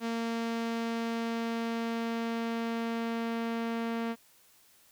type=tone with low-pass filter sweep; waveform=sawtooth; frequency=230 Hz; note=A#3; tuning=23 cents flat; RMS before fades=-33 dBFS; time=0-4.16 s; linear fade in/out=50 ms; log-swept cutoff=5500 to 3000 Hz; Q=0.73; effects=white hiss -62 dBFS RMS until 4.91 s